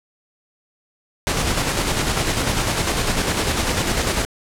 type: noise with tremolo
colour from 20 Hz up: pink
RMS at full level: -19 dBFS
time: 1.27-4.25 s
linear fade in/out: 0 ms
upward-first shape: square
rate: 10 Hz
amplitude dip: 35%
effects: low-pass 10000 Hz 12 dB/octave